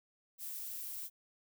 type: noise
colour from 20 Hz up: violet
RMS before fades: -43 dBFS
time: 0.38-1.1 s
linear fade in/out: 50 ms
effects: none